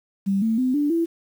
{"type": "tone with pitch steps", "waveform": "sine", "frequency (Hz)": [196, 223.8, 255.7, 292, 333.5], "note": ["G3", "A3", "C4", "D4", "E4"], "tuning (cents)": [0, 30, -40, -10, 20], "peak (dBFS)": -18, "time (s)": [0.26, 1.06], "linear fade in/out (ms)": 20, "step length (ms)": 160, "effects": ["8-bit"]}